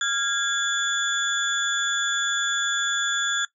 sine tone cluster, 1388 / 1640 / 3443 / 6980 Hz, F6 / G#6 / A7 / A8, -11 / -22 / -38 / -15 cents, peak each -28 / -26 / -27 / -30 dBFS, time 0.01-3.45 s, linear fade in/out 2 ms, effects noise-tail reverb RT60 0.1 s tail -18 dB re dry

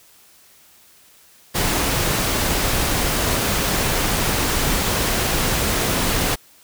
pink noise, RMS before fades -20 dBFS, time 1.54-6.36 s, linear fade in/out 20 ms, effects white hiss -51 dBFS RMS until 6.63 s

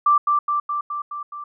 sine tone with echo, 1174.7 Hz, D6, in tune, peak -12 dBFS, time 0.06-0.18 s, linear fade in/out 5 ms, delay 210 ms, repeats 6, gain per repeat -3 dB, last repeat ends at 1.44 s, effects none

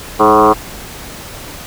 sine tone with frequency modulation, 756 Hz, F#5, 37 cents sharp, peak -5 dBFS, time 0.19-0.54 s, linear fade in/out 20 ms, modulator 110 Hz, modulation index 4.2, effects pink hiss -30 dBFS RMS until 1.66 s

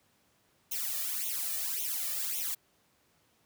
blue noise with flanger, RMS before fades -34 dBFS, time 0.71-2.55 s, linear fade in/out 10 ms, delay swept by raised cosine 0.31 to 1.71 ms, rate 1.8 Hz, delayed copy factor +0.85, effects pink hiss -69 dBFS RMS until 3.45 s + high-pass 100 Hz 12 dB/octave

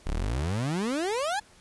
30% pulse exponential sweep, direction up, 30.87 to 870 Hz, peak -24 dBFS, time 0.06-1.4 s, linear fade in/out 10 ms, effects pink hiss -56 dBFS RMS until 1.6 s + resampled to 24000 Hz

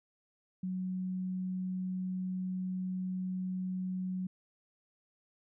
sine tone, 185 Hz, F#3, in tune, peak -33 dBFS, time 0.63-4.27 s, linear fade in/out 5 ms, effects none

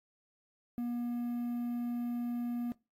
triangle tone with quantisation, 240 Hz, B3, 49 cents flat, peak -31 dBFS, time 0.78-2.72 s, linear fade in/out 0 ms, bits 10, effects noise-tail reverb RT60 0.3 s tail -24 dB re dry + AAC 48 kbps

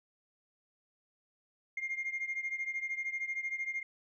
sine beating tone pair, 2116 / 2129 Hz, C7 / C7, +19 / +30 cents, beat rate 13 Hz, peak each -35 / -38 dBFS, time 1.77-3.83 s, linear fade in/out 5 ms, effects tanh soft clip ceiling -29 dBFS

